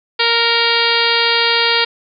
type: harmonic tone with a mistuned harmonic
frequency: 466.2 Hz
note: A#4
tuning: in tune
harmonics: 1 / 2 / 3 / 4 / 5 / 6 / 7 / 8 / 9 / 10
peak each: -21 / -21 / -21 / -21 / -21 / -21 / -21 / -21 / -21 / -21 dBFS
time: 0.19-1.85 s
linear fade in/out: 10 ms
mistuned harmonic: 5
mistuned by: -18 cents
effects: none